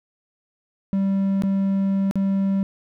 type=tone with dropouts; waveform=triangle; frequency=195 Hz; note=G3; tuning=9 cents flat; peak=-16 dBFS; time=0.93-2.63 s; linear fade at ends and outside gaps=0 ms; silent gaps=1.421-1.435 / 2.111-2.156 s; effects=none